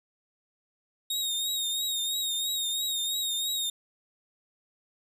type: tone with vibrato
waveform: sawtooth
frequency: 3729 Hz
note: A#7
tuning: in tune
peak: -25 dBFS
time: 1.1-3.7 s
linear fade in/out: 5 ms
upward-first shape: triangle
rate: 3 Hz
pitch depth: 59 cents each way
effects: none